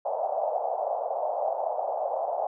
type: band-pass noise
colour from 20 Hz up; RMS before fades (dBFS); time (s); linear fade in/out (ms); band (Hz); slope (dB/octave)
white; -29; 0.05-2.47; 5; 570 to 780; 48
effects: none